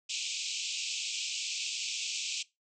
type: band-pass noise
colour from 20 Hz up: pink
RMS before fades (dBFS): -36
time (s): 0.09-2.43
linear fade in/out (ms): 10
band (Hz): 2400 to 7800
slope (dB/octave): 96
effects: noise-tail reverb RT60 0.2 s tail -20 dB re dry